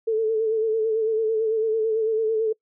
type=tone with vibrato; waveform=sine; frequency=441.8 Hz; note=A4; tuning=7 cents sharp; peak=-19 dBFS; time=0.07-2.53 s; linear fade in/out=10 ms; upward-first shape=sine; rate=9 Hz; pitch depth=42 cents each way; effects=noise-tail reverb RT60 0.1 s tail -25 dB re dry